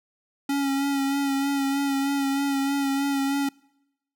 square tone with vibrato, 277 Hz, C#4, 1 cent flat, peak -23 dBFS, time 0.49-3.49 s, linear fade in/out 5 ms, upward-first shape sine, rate 3.2 Hz, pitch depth 25 cents each way, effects noise-tail reverb RT60 0.9 s tail -26 dB re dry

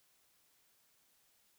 silence, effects white hiss -72 dBFS RMS until 1.58 s

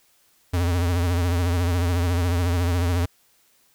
square tone with vibrato, 87.31 Hz, F2, in tune, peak -20 dBFS, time 0.53-3.06 s, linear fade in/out 10 ms, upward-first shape triangle, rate 14 Hz, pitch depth 85 cents each way, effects white hiss -61 dBFS RMS until 3.74 s

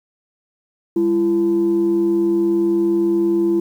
sine tone pair together, 201.4 / 338.7 Hz, G3 / E4, +47 / +47 cents, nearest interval major sixth, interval 900 cents, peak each -22 / -13 dBFS, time 0.96-3.6 s, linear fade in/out 5 ms, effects tanh soft clip ceiling -10 dBFS + 8-bit

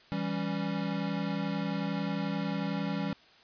square chord, C# diminished, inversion first, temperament equal, 164.81 / 196 / 277.2 Hz, E3 / G3 / C#4, 0 / 0 / 0 cents, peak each -36 / -34 / -37 dBFS, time 0.12-3.13 s, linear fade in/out 0 ms, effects white hiss -58 dBFS RMS until 3.43 s + resampled to 11025 Hz

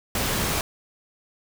pink noise, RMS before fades -25 dBFS, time 0.15-0.61 s, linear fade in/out 2 ms, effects none

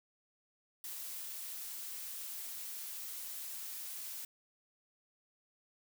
blue noise, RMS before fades -44 dBFS, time 0.84-4.25 s, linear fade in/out 2 ms, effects none

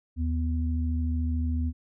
sine tone pair together, 77.7 / 246.7 Hz, D#2 / B3, -2 / -2 cents, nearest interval octave + minor sixth, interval 2000 cents, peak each -25 / -32 dBFS, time 0.16-1.73 s, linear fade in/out 50 ms, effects none

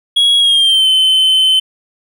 triangle tone with pitch glide, 3322 to 3064 Hz, G#7 to G7, 0 to -40 cents, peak -6 dBFS, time 0.16-1.6 s, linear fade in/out 10 ms, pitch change -140 cents, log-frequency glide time 0.38-0.88 s, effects none

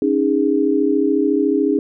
sine chord, C# suspended second, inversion none, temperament equal with one note detuned, 277.2 / 311.1 / 410.5 Hz, C#4 / D#4 / G#4, 0 / 0 / -20 cents, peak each -18 dBFS, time 0.02-1.79 s, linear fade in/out 2 ms, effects none

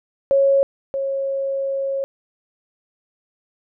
sine tone pair in turn, 550 / 545.6 Hz, C#5 / C#5, -14 / -28 cents, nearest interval unison, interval 14 cents, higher first, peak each -12 / -20 dBFS, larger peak first, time 0.31-0.63 / 0.94-2.04 s, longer second, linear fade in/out 0 ms, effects none

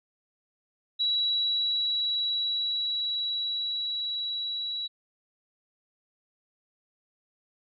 sine tone with level ramp, 3907 Hz, B7, 19 cents flat, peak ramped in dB -23 to -30 dBFS, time 0.99-4.88 s, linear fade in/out 20 ms, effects none

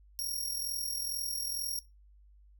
10% pulse tone with amplitude modulation, 5588 Hz, F8, in tune, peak -25 dBFS, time 0.19-1.79 s, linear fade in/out 0 ms, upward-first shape sine, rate 42.2 Hz, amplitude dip 55%, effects noise-tail reverb RT60 0.2 s tail -18 dB re dry + added 50 Hz sine -56 dBFS peak until 2.59 s

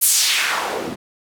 white noise with band-pass filter sweep, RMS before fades -19 dBFS, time 0.01-0.96 s, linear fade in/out 20 ms, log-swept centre 12000 to 210 Hz, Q 1.5, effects none

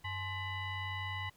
sine tone with frequency modulation, 1046.5 Hz, C6, in tune, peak -36 dBFS, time 0.04-1.3 s, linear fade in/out 10 ms, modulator 951 Hz, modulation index 1.8, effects pink hiss -66 dBFS RMS until 1.36 s

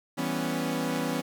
sawtooth chord, C# half-diminished seventh, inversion first, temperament equal, 164.81 / 196 / 246.9 / 277.2 Hz, E3 / G3 / B3 / C#4, 0 / 0 / 0 / 0 cents, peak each -30 / -33 / -28 / -28 dBFS, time 0.17-1.22 s, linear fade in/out 20 ms, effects 10-bit

